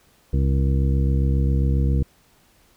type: harmonic tone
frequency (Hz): 67.4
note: C#2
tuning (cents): -48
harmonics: 1 / 2 / 3 / 4 / 5 / 7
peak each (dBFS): -18 / -22 / -29 / -32 / -34 / -35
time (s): 0.33-2.03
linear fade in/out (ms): 5
effects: pink hiss -58 dBFS RMS until 2.76 s